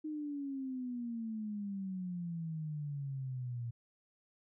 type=exponential sweep; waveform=sine; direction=down; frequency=311.1 to 116.5 Hz; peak=-37 dBFS; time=0.04-3.71 s; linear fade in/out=10 ms; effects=none

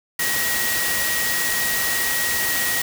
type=tone in noise; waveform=sine; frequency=1900 Hz; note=A#6; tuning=33 cents sharp; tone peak=-24 dBFS; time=0.19-2.82 s; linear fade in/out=5 ms; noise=white; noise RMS=-23 dBFS; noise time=0.19-2.82 s; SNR=-4 dB; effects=none

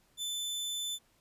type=tone; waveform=sawtooth; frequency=3520 Hz; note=A7; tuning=in tune; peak=-31 dBFS; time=0.17-0.99 s; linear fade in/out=50 ms; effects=pink hiss -69 dBFS RMS until 1.2 s + resampled to 32000 Hz

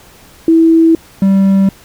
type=tone pair in turn; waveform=sine / triangle; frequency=327 / 194.44 Hz; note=E4 / G3; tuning=-14 / -14 cents; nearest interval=major sixth; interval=900 cents; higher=first; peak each=-4 dBFS; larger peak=neither; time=0.48-0.95 / 1.22-1.69 s; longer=neither; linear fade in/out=2 ms; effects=pink hiss -41 dBFS RMS until 1.84 s

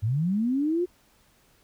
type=linear sweep; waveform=sine; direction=up; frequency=97.5 to 365.2 Hz; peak=-22 dBFS; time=0.02-0.86 s; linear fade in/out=20 ms; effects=pink hiss -62 dBFS RMS until 1.63 s

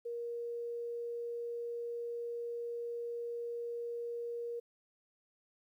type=tone; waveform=sine; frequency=472.1 Hz; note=A#4; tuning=22 cents sharp; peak=-37 dBFS; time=0.05-4.6 s; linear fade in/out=10 ms; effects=12-bit

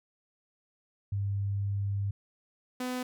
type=tone pair in turn; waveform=sine / sawtooth; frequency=99.9 / 251.7 Hz; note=G2 / B3; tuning=+33 / +33 cents; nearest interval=octave + major third; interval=1600 cents; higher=second; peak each=-28 dBFS; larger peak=neither; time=1.12-2.11 / 2.8-3.03 s; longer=first; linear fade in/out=5 ms; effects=none

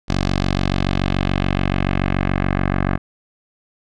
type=tone with low-pass filter sweep; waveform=10% pulse; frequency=46.98 Hz; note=F#1; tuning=27 cents sharp; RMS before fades=-19 dBFS; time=0.08-2.98 s; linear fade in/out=20 ms; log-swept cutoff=5100 to 1700 Hz; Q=1.6; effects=none

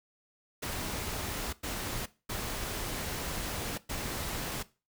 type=noise bursts at uneven times; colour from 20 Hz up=pink; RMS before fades=-36 dBFS; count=4; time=0.62-1.53 / 1.63-2.06 / 2.29-3.78 / 3.89-4.63 s; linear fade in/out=10 ms; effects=noise-tail reverb RT60 0.3 s tail -18 dB re dry

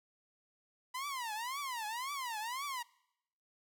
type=tone with vibrato; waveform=sawtooth; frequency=987.8 Hz; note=B5; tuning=in tune; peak=-34 dBFS; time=0.94-2.83 s; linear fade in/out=10 ms; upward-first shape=triangle; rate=1.9 Hz; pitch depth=300 cents each way; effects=noise-tail reverb RT60 0.8 s tail -23 dB re dry

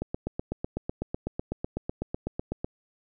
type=click train; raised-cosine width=2 ms; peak=-16 dBFS; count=22; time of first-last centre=0.02-2.645 s; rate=8 Hz; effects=none

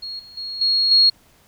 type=tone with level steps; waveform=sine; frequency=4300 Hz; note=C8; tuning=47 cents sharp; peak=-28 / -40 / -27 / -15 / -10 dBFS; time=0.02-1.1 s; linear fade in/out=10 ms; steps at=0.19 / 0.37 / 0.61 / 0.91 s; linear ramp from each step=5 ms; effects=pink hiss -55 dBFS RMS until 1.47 s

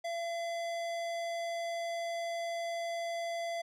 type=tone with hard clipping; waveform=sine; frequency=678 Hz; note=E5; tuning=49 cents sharp; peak=-36 dBFS; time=0.04-3.62 s; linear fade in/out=10 ms; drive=17 dB; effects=none

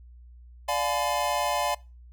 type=chord; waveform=square; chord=D diminished seventh; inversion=none; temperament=just; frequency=587.3 / 704.8 / 845.8 / 1014.9 Hz; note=D5 / F5 / Ab5 / Cb6; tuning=0 / +16 / +31 / +47 cents; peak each=-31 dBFS; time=0.68-1.75 s; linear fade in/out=10 ms; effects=noise-tail reverb RT60 0.3 s tail -23 dB re dry + added 60 Hz sine -46 dBFS peak until 2.12 s

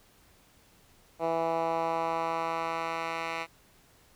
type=tone with band-pass filter sweep; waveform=10% pulse; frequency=164.81 Hz; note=E3; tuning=in tune; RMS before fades=-31 dBFS; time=1.19-3.47 s; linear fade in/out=50 ms; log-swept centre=650 to 1900 Hz; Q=1.5; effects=pink hiss -61 dBFS RMS until 4.15 s

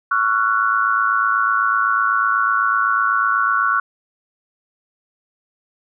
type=tone cluster; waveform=sine; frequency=1116 / 1363 / 1471 Hz; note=C#6 / F6 / F#6; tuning=+11 / -43 / -11 cents; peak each=-19 dBFS; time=0.11-3.8 s; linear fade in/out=5 ms; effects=none

